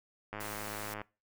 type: click train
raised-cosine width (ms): 0.5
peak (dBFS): -25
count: 73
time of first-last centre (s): 0.33-1.016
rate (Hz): 105
type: noise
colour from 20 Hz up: white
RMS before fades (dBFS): -45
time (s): 0.4-0.94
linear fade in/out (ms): 5
effects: noise-tail reverb RT60 0.3 s tail -23 dB re dry

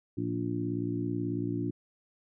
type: harmonic tone with a mistuned harmonic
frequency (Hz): 58.27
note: A#1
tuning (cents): 0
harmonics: 2 / 3 / 4 / 5 / 6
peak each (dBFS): -35 / -38 / -40 / -33 / -37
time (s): 0.17-1.71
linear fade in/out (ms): 10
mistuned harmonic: 2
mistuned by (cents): -47
effects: none

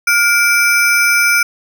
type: ring-modulated tone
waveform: square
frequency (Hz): 1870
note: A#6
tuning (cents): +5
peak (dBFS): -7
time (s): 0.07-1.43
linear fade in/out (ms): 5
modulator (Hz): 456
effects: none

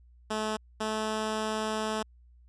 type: tone pair in turn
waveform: 10% pulse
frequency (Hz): 216.1 / 217.1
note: A3 / A3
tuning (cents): -31 / -23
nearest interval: unison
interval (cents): 8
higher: second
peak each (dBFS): -21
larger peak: neither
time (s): 0.3-0.57 / 0.8-2.03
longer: second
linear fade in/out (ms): 10
effects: added 60 Hz sine -54 dBFS peak until 2.48 s + resampled to 22050 Hz

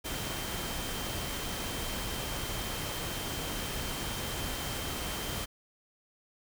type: tone in noise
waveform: sine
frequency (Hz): 3136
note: G7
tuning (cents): 0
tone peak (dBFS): -44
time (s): 0.04-5.46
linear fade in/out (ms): 20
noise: pink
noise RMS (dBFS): -36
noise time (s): 0.04-5.46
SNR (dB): -11
effects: none

